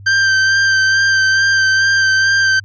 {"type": "tone with vibrato", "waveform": "45% pulse", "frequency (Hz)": 1568, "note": "G6", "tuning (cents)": 0, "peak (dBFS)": -10, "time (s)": [0.06, 2.6], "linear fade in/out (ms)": 10, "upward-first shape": "sine", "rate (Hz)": 2.3, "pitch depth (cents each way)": 19, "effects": ["added 99 Hz sine -33 dBFS peak until 2.64 s", "resampled to 16000 Hz"]}